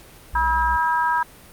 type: tone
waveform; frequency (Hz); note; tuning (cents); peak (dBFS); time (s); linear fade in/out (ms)
triangle; 59.8; A#1; +45; -23; 0.33-0.77; 10
type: harmonic tone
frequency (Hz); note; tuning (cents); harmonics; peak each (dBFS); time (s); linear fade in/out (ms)
322.3; E4; -39; 3 / 4 / 5; -19 / -26 / -24; 0.35-1.23; 5
effects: pink hiss -46 dBFS RMS until 1.52 s + Opus 48 kbps